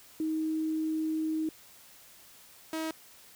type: tone pair in turn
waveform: sine / sawtooth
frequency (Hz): 315.3 / 319.3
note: D#4 / D#4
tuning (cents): +23 / +45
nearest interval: unison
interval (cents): 22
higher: second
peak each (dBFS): -28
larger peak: neither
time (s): 0.2-1.49 / 2.73-2.91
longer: first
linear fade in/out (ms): 2
effects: white hiss -55 dBFS RMS until 3.35 s